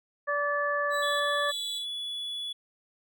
harmonic tone, 579 Hz, D5, 25 cents flat, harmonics 1 / 2 / 3, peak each -30 / -30 / -30 dBFS, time 0.27-1.52 s, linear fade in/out 20 ms
30% pulse tone with tremolo, 3943 Hz, B7, 4 cents flat, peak -34 dBFS, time 0.9-1.86 s, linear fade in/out 50 ms, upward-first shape square, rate 1.7 Hz, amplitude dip 50%
triangle tone, 3414 Hz, G#7, 47 cents sharp, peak -31 dBFS, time 1.02-2.53 s, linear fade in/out 10 ms
effects none

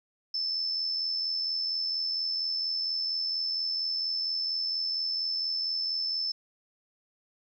sine tone with amplitude modulation, 5274 Hz, E8, in tune, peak -26 dBFS, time 0.34-6.32 s, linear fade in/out 5 ms, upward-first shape sine, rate 84.3 Hz, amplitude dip 40%, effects 11-bit

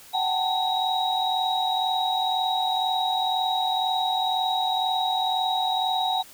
sine tone cluster, 746 / 788 / 891 / 3821 Hz, F#5 / G5 / A5 / A#7, +14 / +9 / +22 / +42 cents, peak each -25 / -31 / -29 / -27 dBFS, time 0.13-6.23 s, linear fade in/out 20 ms, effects white hiss -48 dBFS RMS until 6.33 s

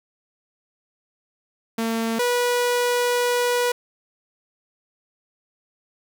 sawtooth tone pair in turn, 226.9 / 487.5 Hz, A#3 / B4, -47 / -23 cents, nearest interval octave + minor second, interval 1324 cents, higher second, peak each -18 / -15 dBFS, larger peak second, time 1.78-2.19 / 2.19-3.72 s, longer second, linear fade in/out 5 ms, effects none

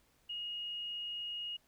sine tone, 2872 Hz, F7, 48 cents sharp, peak -38 dBFS, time 0.29-1.57 s, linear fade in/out 10 ms, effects pink hiss -71 dBFS RMS until 1.67 s

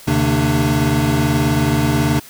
square tone cluster, 78.1 / 131.4 / 150 / 226.5 / 297.3 Hz, D#2 / C3 / D3 / A#3 / D4, +7 / +8 / +37 / -50 / +21 cents, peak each -25 / -19 / -22 / -22 / -20 dBFS, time 0.07-2.2 s, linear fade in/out 10 ms, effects white hiss -40 dBFS RMS until 2.29 s

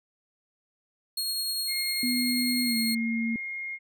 sawtooth tone with tremolo, 4285 Hz, C8, 40 cents sharp, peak -24 dBFS, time 1.17-2.95 s, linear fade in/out 5 ms, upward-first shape triangle, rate 10 Hz, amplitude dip 25%
sine tone, 2138 Hz, C7, 37 cents sharp, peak -32 dBFS, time 1.67-3.79 s, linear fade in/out 50 ms
sine tone with pitch glide, 247.3 to 228.1 Hz, B3 to A#3, +3 to -37 cents, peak -26 dBFS, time 2.03-3.36 s, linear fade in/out 2 ms, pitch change -140 cents, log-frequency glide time 2.64-2.76 s
effects none

